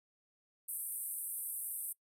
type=band-pass noise; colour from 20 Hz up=white; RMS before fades=-41 dBFS; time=0.68-1.93 s; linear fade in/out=10 ms; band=8500 to 14000 Hz; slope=96 dB/octave; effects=noise-tail reverb RT60 0.1 s tail -23 dB re dry